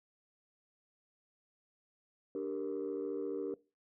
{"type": "chord", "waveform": "sine", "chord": "G minor", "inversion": "second", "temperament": "equal", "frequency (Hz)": [293.7, 392, 466.2], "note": ["D4", "G4", "Bb4"], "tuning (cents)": [0, 0, 0], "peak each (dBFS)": [-39, -38, -38], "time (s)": [2.35, 3.54], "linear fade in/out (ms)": 2, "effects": ["noise-tail reverb RT60 0.3 s tail -21 dB re dry", "tanh soft clip ceiling -30 dBFS"]}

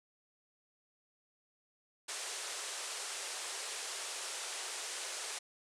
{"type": "band-pass noise", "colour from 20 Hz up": "white", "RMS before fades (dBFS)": -42, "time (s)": [2.08, 5.39], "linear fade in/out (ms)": 10, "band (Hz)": [370, 9600], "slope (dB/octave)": 48, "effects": []}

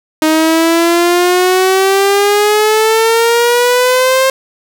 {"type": "exponential sweep", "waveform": "sawtooth", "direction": "up", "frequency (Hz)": [311.1, 532], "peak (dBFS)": -4, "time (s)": [0.22, 4.3], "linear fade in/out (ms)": 2, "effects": []}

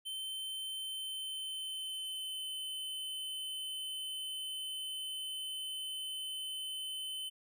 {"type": "tone with pitch glide", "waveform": "square", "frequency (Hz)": [3087, 3050], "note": ["G7", "G7"], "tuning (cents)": [-27, -48], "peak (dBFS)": -39, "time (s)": [0.05, 7.3], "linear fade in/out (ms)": 20, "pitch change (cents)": -21, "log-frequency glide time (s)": [0.79, 2.47], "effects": []}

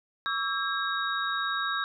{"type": "tone cluster", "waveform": "sine", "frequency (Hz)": [1134, 1317, 1616, 3783], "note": ["C#6", "E6", "G#6", "A#7"], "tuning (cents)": [39, -2, -48, 25], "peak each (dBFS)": [-33, -33, -31, -34], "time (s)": [0.26, 1.84], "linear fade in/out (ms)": 0, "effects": []}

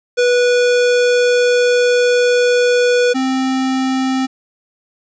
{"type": "tone pair in turn", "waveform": "square", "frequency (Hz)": [489.5, 262.2], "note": ["B4", "C4"], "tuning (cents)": [-15, 4], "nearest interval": "major seventh", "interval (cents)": 1081, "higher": "first", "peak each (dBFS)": [-11, -15], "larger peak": "first", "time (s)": [[0.17, 3.14], [3.14, 4.27]], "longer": "first", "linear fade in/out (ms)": 20, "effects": ["resampled to 16000 Hz", "8-bit"]}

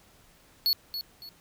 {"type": "tone with echo", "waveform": "square", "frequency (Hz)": 4385, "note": "C#8", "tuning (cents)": -20, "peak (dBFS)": -22, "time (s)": [0.66, 0.73], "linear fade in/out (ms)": 0, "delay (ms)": 280, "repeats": 2, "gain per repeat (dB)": -10, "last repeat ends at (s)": 1.29, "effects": ["pink hiss -59 dBFS RMS until 1.4 s"]}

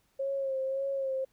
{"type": "tone with vibrato", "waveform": "sine", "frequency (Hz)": 539, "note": "C#5", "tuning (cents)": -49, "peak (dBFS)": -29, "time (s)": [0.19, 1.25], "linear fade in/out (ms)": 10, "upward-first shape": "sine", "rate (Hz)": 1.8, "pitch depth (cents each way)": 35, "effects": ["pink hiss -71 dBFS RMS until 1.32 s"]}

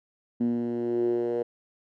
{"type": "tone with band-pass filter sweep", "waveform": "10% pulse", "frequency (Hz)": 118.9, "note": "A#2", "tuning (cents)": 35, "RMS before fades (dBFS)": -27, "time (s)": [0.4, 1.43], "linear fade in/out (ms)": 10, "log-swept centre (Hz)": [240, 450], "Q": 6.2, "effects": []}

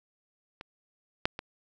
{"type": "clicks", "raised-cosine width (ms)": 0.3, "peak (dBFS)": [-25, -8, -20], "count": 3, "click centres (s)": [0.611, 1.255, 1.391], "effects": []}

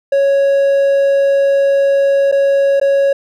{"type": "tone with dropouts", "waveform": "triangle", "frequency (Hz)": 554, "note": "C#5", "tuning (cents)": -1, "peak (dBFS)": -7, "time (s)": [0.12, 3.13], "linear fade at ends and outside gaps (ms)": 5, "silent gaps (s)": [[2.316, 2.323], [2.799, 2.813]], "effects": []}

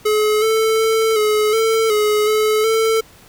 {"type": "tone with pitch steps", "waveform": "square", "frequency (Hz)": [426.2, 442.1, 444.5, 425.5, 446.8, 422.2, 430.4, 445.6], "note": ["G#4", "A4", "A4", "G#4", "A4", "G#4", "A4", "A4"], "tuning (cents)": [45, 8, 18, 42, 27, 29, -38, 22], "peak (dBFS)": -14, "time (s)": [0.05, 3.01], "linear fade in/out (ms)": 10, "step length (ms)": 370, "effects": ["pink hiss -46 dBFS RMS until 3.28 s"]}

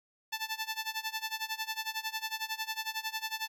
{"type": "tone with tremolo", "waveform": "10% pulse", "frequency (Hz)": 880, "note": "A5", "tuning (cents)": 0, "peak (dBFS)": -23, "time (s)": [0.32, 3.48], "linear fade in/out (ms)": 10, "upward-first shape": "sine", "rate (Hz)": 11, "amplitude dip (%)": 90, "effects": []}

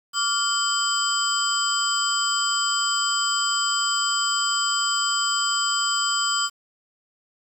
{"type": "tone cluster", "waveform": "sine", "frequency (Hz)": [1153, 1400, 3093, 4903, 7650], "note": ["D6", "F6", "G7", "D#8", "A#8"], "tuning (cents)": [-32, 4, -24, -26, 44], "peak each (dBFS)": -27, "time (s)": [0.13, 6.5], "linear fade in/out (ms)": 50, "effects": ["8-bit"]}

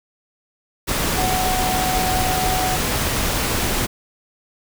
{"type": "tone in noise", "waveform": "sine", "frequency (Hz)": 743, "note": "F#5", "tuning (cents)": 7, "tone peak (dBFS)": -21, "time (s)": [1.17, 2.77], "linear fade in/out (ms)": 20, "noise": "pink", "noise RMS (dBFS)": -21, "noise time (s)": [0.87, 3.87], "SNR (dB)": -3, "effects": []}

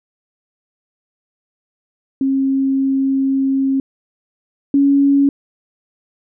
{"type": "tone pair in turn", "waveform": "sine", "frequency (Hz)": [269.6, 279.5], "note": ["C#4", "C#4"], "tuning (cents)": [-48, 14], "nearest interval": "minor second", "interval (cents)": 62, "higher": "second", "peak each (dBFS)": [-13, -9], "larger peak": "second", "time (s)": [[2.21, 3.8], [4.74, 5.29]], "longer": "first", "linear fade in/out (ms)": 2, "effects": []}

